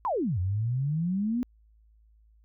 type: exponential two-way sweep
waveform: sine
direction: down then up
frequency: 1079 to 87.6 to 253.6 Hz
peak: -25 dBFS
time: 0.05-1.43 s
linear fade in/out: 0 ms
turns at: 0.39 s
effects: added 54 Hz sine -57 dBFS peak until 2.44 s